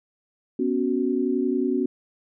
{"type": "chord", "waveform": "sine", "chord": "B suspended second", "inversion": "none", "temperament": "just", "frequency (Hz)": [246.9, 277.8, 370.4], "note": ["B3", "C#4", "F#4"], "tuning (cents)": [0, 4, 2], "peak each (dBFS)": -25, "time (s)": [0.59, 1.86], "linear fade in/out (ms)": 5, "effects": []}